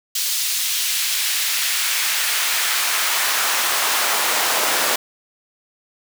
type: noise with high-pass filter sweep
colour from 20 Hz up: pink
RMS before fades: -20 dBFS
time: 0.15-4.96 s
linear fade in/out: 5 ms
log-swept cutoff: 4000 to 610 Hz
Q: 0.89
effects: none